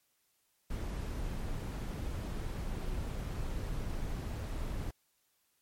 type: noise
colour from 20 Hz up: brown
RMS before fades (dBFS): -37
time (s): 0.7-4.91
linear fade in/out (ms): 5
effects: white hiss -75 dBFS RMS until 5.61 s + MP3 64 kbps